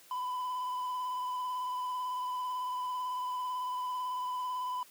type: tone with vibrato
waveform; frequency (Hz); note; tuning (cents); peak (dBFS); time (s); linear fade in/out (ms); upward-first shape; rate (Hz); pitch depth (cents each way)
triangle; 1002; B5; +25; -31; 0.11-4.83; 2; triangle; 18; 28
effects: white hiss -58 dBFS RMS until 4.9 s + high-pass 150 Hz 12 dB/octave